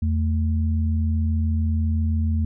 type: tone pair together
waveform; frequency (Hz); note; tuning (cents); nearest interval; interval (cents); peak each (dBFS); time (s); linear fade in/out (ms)
sine; 83 / 221.6; E2 / A3; +12 / +13; octave + perfect fourth; 1701; -19 / -27; 0.02-2.45; 5
effects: none